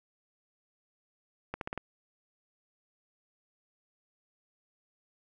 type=accelerating click train; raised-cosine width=0.5 ms; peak=-20 dBFS; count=5; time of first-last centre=1.54-1.777 s; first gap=72 ms; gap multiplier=0.87; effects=none